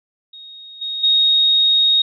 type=tone with level steps; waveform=sine; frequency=3741 Hz; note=A#7; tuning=5 cents sharp; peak=-35 / -22 / -11 dBFS; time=0.33-2.02 s; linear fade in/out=5 ms; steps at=0.81 / 1.03 s; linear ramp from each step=10 ms; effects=none